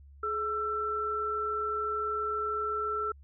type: tone pair together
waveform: sine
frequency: 424.3 / 1337 Hz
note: G#4 / E6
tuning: +37 / +24 cents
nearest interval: octave + minor sixth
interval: 1987 cents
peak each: -35 / -30 dBFS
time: 0.23-3.12 s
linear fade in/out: 5 ms
effects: added 70 Hz sine -50 dBFS peak until 3.23 s